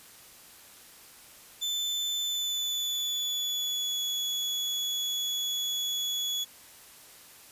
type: tone with pitch glide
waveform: 35% pulse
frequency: 3520 to 3388 Hz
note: A7 to G#7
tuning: 0 to +34 cents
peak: -27 dBFS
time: 1.61-6.45 s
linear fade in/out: 20 ms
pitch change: -66 cents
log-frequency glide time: 2.22-4.02 s
effects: white hiss -52 dBFS RMS until 7.51 s + resampled to 32000 Hz